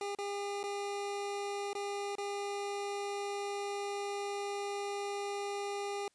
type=tone with dropouts; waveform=25% pulse; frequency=403.8 Hz; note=G#4; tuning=49 cents flat; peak=-32 dBFS; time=0.01-6.08 s; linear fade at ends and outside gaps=2 ms; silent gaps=0.15-0.186 / 0.631-0.638 / 1.732-1.751 / 2.154-2.182 s; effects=white hiss -73 dBFS RMS until 6.14 s + resampled to 22050 Hz